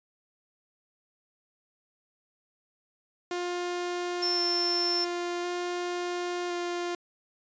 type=tone with vibrato; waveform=sawtooth; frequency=351.8 Hz; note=F4; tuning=13 cents sharp; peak=-26 dBFS; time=3.31-6.95 s; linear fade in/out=2 ms; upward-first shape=square; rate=0.47 Hz; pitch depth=9 cents each way
type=tone; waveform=sine; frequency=5360 Hz; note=E8; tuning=28 cents sharp; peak=-26 dBFS; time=4.22-5.05 s; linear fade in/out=10 ms
effects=resampled to 16000 Hz